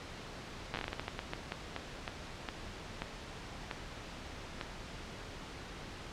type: slowing click train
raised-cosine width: 0.3 ms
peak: -20 dBFS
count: 20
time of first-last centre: 0.74-4.612 s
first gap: 8 ms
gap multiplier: 1.3
effects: pink hiss -46 dBFS RMS until 6.12 s + low-pass 5000 Hz 12 dB/octave